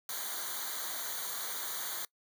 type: noise with comb filter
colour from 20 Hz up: white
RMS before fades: -38 dBFS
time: 0.09-2.05 s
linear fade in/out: 2 ms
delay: 0.38 ms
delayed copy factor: -0.95
effects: noise-tail reverb RT60 0.1 s tail -23 dB re dry